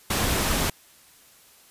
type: noise with amplitude modulation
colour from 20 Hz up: pink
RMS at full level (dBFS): -22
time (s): 0.1-0.7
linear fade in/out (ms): 5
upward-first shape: sine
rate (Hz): 235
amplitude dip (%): 40
effects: white hiss -54 dBFS RMS until 1.7 s + resampled to 32000 Hz